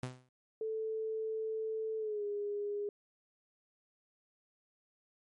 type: tone with exponential decay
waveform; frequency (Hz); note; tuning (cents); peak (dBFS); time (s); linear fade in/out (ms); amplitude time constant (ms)
sawtooth; 127.1; C3; -50; -31; 0.03-0.29; 2; 56
type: tone with pitch glide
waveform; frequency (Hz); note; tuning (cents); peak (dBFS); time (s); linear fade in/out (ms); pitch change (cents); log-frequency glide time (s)
sine; 440 to 410.5; A4 to G#4; 0 to -20; -34; 0.61-2.89; 2; -120; 1.98-2.24
effects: MP3 48 kbps